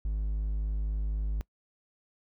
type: tone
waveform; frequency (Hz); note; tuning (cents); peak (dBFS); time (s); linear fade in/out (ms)
triangle; 52; G#1; +3; -26; 0.05-1.41; 0
effects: noise-tail reverb RT60 0.1 s tail -23 dB re dry